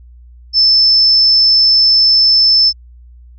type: tone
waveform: sine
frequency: 5274 Hz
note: E8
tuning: in tune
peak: -6 dBFS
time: 0.53-2.73 s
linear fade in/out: 50 ms
effects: added 60 Hz sine -36 dBFS peak until 3.38 s